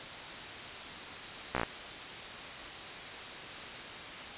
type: slowing click train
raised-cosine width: 0.5 ms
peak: -15 dBFS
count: 6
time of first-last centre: 1.55-1.633 s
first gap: 15 ms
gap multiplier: 1.05
effects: white hiss -42 dBFS RMS until 4.37 s + resampled to 8000 Hz